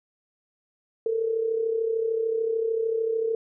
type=tone with amplitude modulation; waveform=sine; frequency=450.6 Hz; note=A4; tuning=41 cents sharp; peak=-20 dBFS; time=1.06-3.35 s; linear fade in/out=2 ms; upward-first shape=sine; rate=33.4 Hz; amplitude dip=60%; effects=none